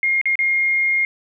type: tone with dropouts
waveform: sine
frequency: 2133 Hz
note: C7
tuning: 33 cents sharp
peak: -15 dBFS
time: 0.03-1.05 s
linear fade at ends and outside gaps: 1 ms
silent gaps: 0.214-0.256 / 0.355-0.39 s
effects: none